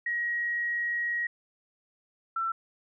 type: tone pair in turn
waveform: sine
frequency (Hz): 1897 / 1341.4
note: A#6 / E6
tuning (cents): +30 / +30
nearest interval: tritone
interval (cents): 600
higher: first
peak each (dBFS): -27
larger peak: neither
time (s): 0.06-1.27 / 2.36-2.52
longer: first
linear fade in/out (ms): 5
effects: none